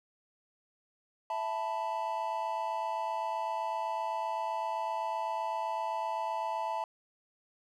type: chord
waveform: triangle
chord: E suspended fourth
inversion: none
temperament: equal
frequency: 659.3 / 880 / 987.8 Hz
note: E5 / A5 / B5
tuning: 0 / 0 / 0 cents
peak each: -36 / -32 / -36 dBFS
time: 1.3-6.84 s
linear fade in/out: 2 ms
effects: none